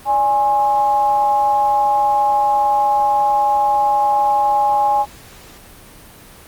sine tone with frequency modulation, 828 Hz, G#5, 5 cents flat, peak -12 dBFS, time 0.05-5.06 s, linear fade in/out 50 ms, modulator 244 Hz, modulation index 0.44, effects pink hiss -41 dBFS RMS until 6.47 s + Opus 32 kbps

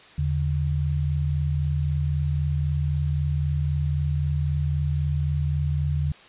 sine tone pair together, 80.06 / 143.9 Hz, D#2 / D3, +50 / -35 cents, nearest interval minor seventh, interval 1015 cents, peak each -24 dBFS, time 0.18-6.12 s, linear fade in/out 5 ms, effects white hiss -49 dBFS RMS until 6.28 s + resampled to 8000 Hz

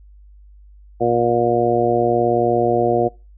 harmonic tone, 118.9 Hz, A#2, 35 cents sharp, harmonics 1 / 2 / 3 / 4 / 5 / 6, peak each -27 / -25 / -19 / -20 / -22 / -20 dBFS, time 1-3.09 s, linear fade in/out 20 ms, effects noise-tail reverb RT60 0.3 s tail -24 dB re dry + added 50 Hz sine -42 dBFS peak until 3.37 s

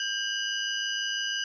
sine tone cluster, 1592 / 2880 / 2986 / 4912 / 6040 Hz, G6 / F#7 / F#7 / D#8 / F#8, +26 / -47 / +15 / -23 / +35 cents, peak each -32 / -34 / -34 / -38 / -38 dBFS, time 0-1.44 s, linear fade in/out 2 ms, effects none

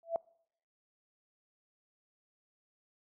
sine tone with exponential growth, 667 Hz, E5, 20 cents sharp, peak -25 dBFS, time 0.03-0.16 s, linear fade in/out 1 ms, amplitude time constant 28 ms, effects noise-tail reverb RT60 0.7 s tail -25 dB re dry

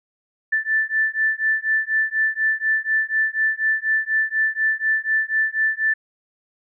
sine beating tone pair, 1760 / 1764.1 Hz, A6 / A6, 0 / +4 cents, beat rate 4.1 Hz, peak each -21 dBFS, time 0.52-5.94 s, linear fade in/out 10 ms, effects none

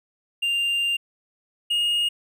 triangle tone pair in turn, 2793 / 2855 Hz, F7 / F7, -1 / +37 cents, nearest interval unison, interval 38 cents, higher second, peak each -19 / -18 dBFS, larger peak second, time 0.42-0.97 / 1.7-2.09 s, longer first, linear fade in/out 10 ms, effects none

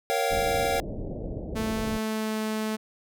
square chord, G half-diminished seventh, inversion first, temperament equal with one note detuned, 466.2 / 554.4 / 698.5 / 770.5 Hz, Bb4 / Db5 / F5 / G5, 0 / 0 / 0 / -30 cents, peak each -30 dBFS, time 0.1-0.8 s, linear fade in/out 0 ms
pink low-pass noise, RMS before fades -34 dBFS, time 0.3-1.99 s, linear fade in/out 20 ms, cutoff 650 Hz, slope 48 dB/octave
sawtooth tone with pitch glide, 220 to 217.2 Hz, A3 to A3, 0 to -22 cents, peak -23 dBFS, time 1.55-2.77 s, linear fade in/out 20 ms, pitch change -22 cents, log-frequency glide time 1.78-2.39 s
effects none

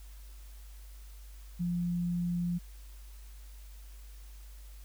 sine tone, 174.61 Hz, F3, in tune, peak -29 dBFS, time 1.59-2.59 s, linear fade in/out 20 ms, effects added 50 Hz sine -46 dBFS peak until 4.84 s + white hiss -60 dBFS RMS until 4.84 s

